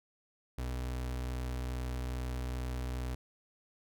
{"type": "tone", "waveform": "35% pulse", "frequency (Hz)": 62.4, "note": "B1", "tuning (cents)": 19, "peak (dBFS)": -33, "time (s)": [0.58, 3.15], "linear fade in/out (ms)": 5, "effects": []}